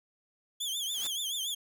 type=tone with vibrato; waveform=sawtooth; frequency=3322 Hz; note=G#7; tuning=in tune; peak=-29 dBFS; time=0.6-1.55 s; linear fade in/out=10 ms; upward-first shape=triangle; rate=7 Hz; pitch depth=150 cents each way
type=noise with exponential growth; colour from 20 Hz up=white; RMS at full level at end=-38 dBFS; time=0.75-1.07 s; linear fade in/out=0 ms; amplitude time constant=68 ms
effects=none